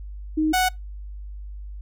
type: tone pair in turn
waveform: sine / sawtooth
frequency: 311.1 / 739.9 Hz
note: D#4 / F#5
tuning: 0 / 0 cents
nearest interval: octave + minor third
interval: 1500 cents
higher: second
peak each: -18 / -14 dBFS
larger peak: second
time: 0.37-0.53 / 0.53-0.69 s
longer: neither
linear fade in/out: 10 ms
effects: noise-tail reverb RT60 0.2 s tail -26 dB re dry + added 50 Hz sine -33 dBFS peak until 1.81 s